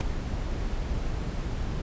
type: noise with ADSR envelope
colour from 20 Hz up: brown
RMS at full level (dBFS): -18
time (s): 0-1.82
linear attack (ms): 8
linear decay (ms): 8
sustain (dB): -12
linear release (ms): 11
effects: resampled to 16000 Hz